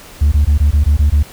sine tone bursts, 73.42 Hz, D2, in tune, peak -5 dBFS, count 8, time 0.21-1.23 s, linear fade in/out 10 ms, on 110 ms, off 20 ms, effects tanh soft clip ceiling -6 dBFS + pink hiss -37 dBFS RMS until 1.32 s

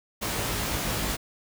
pink noise with comb filter, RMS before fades -29 dBFS, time 0.21-1.17 s, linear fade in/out 20 ms, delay 19 ms, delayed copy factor +0.95, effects none

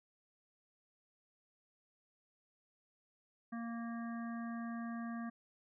harmonic tone, 232.2 Hz, A#3, 7 cents flat, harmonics 1 / 3 / 5 / 7 / 8, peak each -40 / -51 / -51 / -54 / -58 dBFS, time 3.52-5.3 s, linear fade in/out 10 ms, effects none

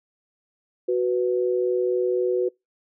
sine tone pair together, 370 / 493.9 Hz, F#4 / B4, 0 / 0 cents, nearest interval perfect fourth, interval 500 cents, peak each -21 / -24 dBFS, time 0.88-2.49 s, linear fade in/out 10 ms, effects noise-tail reverb RT60 0.2 s tail -26 dB re dry

